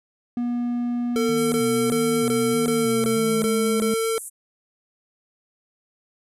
triangle tone with pitch glide, 241.2 to 214.9 Hz, B3 to A3, -41 to -41 cents, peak -20 dBFS, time 0.37-3.94 s, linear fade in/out 2 ms, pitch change -200 cents, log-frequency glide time 2.67-3.42 s
square tone bursts, 450.5 Hz, A4, 41 cents sharp, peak -22 dBFS, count 8, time 1.16-4.18 s, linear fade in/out 0 ms, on 360 ms, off 20 ms
triangle tone with vibrato, 142.7 Hz, D3, 49 cents flat, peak -30 dBFS, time 1.29-3.45 s, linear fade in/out 0 ms, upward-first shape square, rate 1.6 Hz, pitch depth 180 cents each way
white band-pass noise, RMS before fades -36 dBFS, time 1.36-4.3 s, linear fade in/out 20 ms, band 8100 to 11000 Hz, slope 48 dB/octave
effects resampled to 32000 Hz

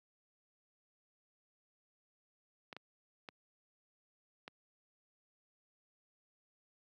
clicks, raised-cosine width 0.3 ms, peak -30 dBFS, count 4, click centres 2.728 / 2.766 / 3.288 / 4.479 s, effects high-pass 150 Hz 12 dB/octave

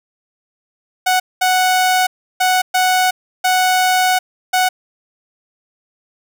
sawtooth tone bursts at uneven times, 740 Hz, F#5, in tune, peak -8 dBFS, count 6, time 1.06-1.2 / 1.41-2.07 / 2.4-2.62 / 2.74-3.11 / 3.44-4.19 / 4.53-4.69 s, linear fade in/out 10 ms, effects none

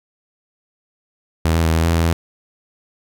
sawtooth tone with pitch steps, 81 / 82.7 / 80.7 / 81.6 / 83.7 / 82.7 / 83.2 Hz, E2 / E2 / E2 / E2 / E2 / E2 / E2, -30 / +6 / -36 / -17 / +27 / +6 / +17 cents, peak -10 dBFS, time 1.45-2.129 s, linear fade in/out 0 ms, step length 97 ms, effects none

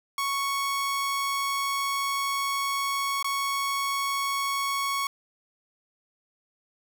sawtooth tone with dropouts, 1108.7 Hz, C#6, in tune, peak -22 dBFS, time 0.18-5.07 s, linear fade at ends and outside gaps 2 ms, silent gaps 3.227-3.244 s, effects none

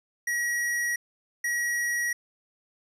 square tone pair in turn, 1911 / 1911 Hz, A#6 / A#6, +43 / +43 cents, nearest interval unison, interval 0 cents, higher neither, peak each -26 dBFS, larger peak neither, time 0.27-0.96 / 1.44-2.13 s, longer neither, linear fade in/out 5 ms, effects resampled to 32000 Hz

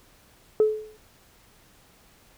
sine tone with exponential decay, 430.6 Hz, A4, 37 cents flat, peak -12 dBFS, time 0.6-0.97 s, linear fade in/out 1 ms, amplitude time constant 79 ms, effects tanh soft clip ceiling -11 dBFS + pink hiss -57 dBFS RMS until 2.37 s

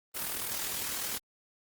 white noise with amplitude modulation, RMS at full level -32 dBFS, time 0.14-1.19 s, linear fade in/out 20 ms, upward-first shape sine, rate 40 Hz, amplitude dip 60%, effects Opus 32 kbps

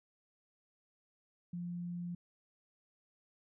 sine tone, 174.61 Hz, F3, in tune, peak -38 dBFS, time 1.53-2.15 s, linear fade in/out 5 ms, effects none

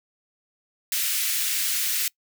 white high-pass noise, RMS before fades -25 dBFS, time 0.92-2.08 s, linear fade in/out 2 ms, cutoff 1700 Hz, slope 24 dB/octave, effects noise-tail reverb RT60 0.1 s tail -24 dB re dry

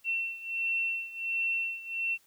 sine beating tone pair, 2704 / 2705.4 Hz, E7 / E7, +43 / +44 cents, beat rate 1.4 Hz, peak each -31 / -34 dBFS, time 0.04-2.18 s, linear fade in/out 50 ms, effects white hiss -65 dBFS RMS until 2.26 s

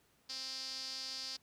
sawtooth tone with band-pass filter, 262.7 Hz, C4, 7 cents sharp, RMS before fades -43 dBFS, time 0.29-1.37 s, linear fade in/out 10 ms, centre 4800 Hz, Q 7.1, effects pink hiss -71 dBFS RMS until 1.42 s + high-pass 60 Hz 12 dB/octave

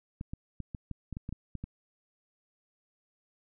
clicks, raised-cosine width 5 ms, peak -25 dBFS, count 11, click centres 0.211 / 0.335 / 0.603 / 0.748 / 0.913 / 1.127 / 1.169 / 1.291 / 1.326 / 1.553 / 1.64 s, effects none

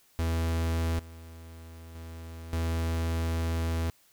45% pulse tone with level steps, 82.41 Hz, E2, in tune, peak -26 / -44 / -40 / -27 dBFS, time 0.19-3.9 s, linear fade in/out 0 ms, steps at 0.99 / 1.95 / 2.53 s, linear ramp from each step 2 ms, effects white hiss -63 dBFS RMS until 4.12 s

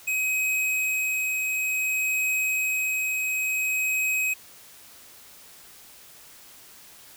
square tone with tremolo, 2533 Hz, D#7, 30 cents sharp, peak -23 dBFS, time 0.07-4.34 s, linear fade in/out 10 ms, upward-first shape triangle, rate 0.56 Hz, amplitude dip 25%, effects white hiss -49 dBFS RMS until 7.16 s

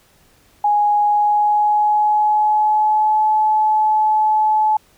sine tone with pitch glide, 830.6 to 859.9 Hz, G#5 to A5, 0 to -40 cents, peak -12 dBFS, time 0.64-4.77 s, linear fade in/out 5 ms, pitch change +60 cents, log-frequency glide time 1.04-3.26 s, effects pink hiss -54 dBFS RMS until 4.97 s

